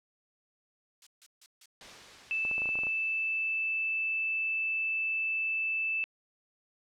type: noise bursts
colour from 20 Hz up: violet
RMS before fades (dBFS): -41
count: 4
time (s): 1.02-1.658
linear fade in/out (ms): 2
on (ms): 47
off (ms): 150
type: noise with exponential decay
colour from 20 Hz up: white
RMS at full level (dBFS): -45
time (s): 1.81-4.94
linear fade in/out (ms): 1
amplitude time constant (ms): 680
type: tone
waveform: sine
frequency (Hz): 2637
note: E7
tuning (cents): 0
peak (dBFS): -28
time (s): 2.31-6.04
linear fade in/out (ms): 0
type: clicks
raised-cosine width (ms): 1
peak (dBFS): -30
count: 10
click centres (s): 2.451 / 2.513 / 2.581 / 2.619 / 2.657 / 2.69 / 2.755 / 2.789 / 2.835 / 2.869
effects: low-pass 5000 Hz 12 dB/octave